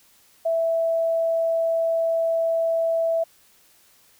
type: tone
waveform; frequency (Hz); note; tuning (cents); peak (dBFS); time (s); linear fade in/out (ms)
sine; 659.3; E5; 0; -19; 0.45-3.24; 10
effects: white hiss -57 dBFS RMS until 4.19 s